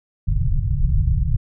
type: low-pass noise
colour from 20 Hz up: pink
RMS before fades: -18 dBFS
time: 0.27-1.37 s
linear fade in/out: 10 ms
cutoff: 160 Hz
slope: 96 dB/octave
effects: none